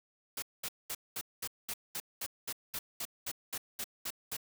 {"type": "noise bursts", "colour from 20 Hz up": "white", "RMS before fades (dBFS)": -38, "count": 16, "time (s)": [0.37, 4.368], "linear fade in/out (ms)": 5, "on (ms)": 53, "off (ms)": 210, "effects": []}